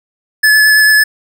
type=tone with vibrato; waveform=square; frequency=1721 Hz; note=A6; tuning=39 cents flat; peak=-6 dBFS; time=0.43-1.04 s; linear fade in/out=10 ms; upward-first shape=sine; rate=9 Hz; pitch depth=13 cents each way; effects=none